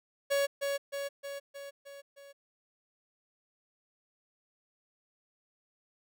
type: tone with echo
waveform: 45% pulse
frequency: 560 Hz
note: C#5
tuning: 18 cents sharp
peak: -26 dBFS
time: 0.3-0.47 s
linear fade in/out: 20 ms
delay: 310 ms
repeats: 6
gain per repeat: -4 dB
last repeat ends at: 2.33 s
effects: none